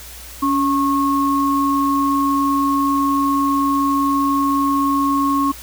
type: tone pair together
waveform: sine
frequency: 280.7 / 1090.8 Hz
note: C#4 / C#6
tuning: +22 / -28 cents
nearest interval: octave + major seventh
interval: 2350 cents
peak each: -17 dBFS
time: 0.42-5.52 s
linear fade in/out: 10 ms
effects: added 60 Hz sine -39 dBFS peak until 5.62 s + white hiss -37 dBFS RMS until 5.62 s